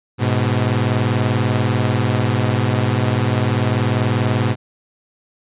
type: tone pair together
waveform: sawtooth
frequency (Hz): 104.88 / 125.2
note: G#2 / B2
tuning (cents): +17 / +24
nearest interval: minor third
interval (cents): 307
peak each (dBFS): -14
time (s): 0.18-4.56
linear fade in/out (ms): 50
effects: resampled to 8000 Hz